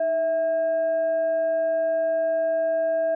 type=tone with frequency modulation; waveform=sine; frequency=655 Hz; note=E5; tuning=11 cents flat; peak=-20 dBFS; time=0-3.15 s; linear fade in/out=5 ms; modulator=966 Hz; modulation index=0.22; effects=none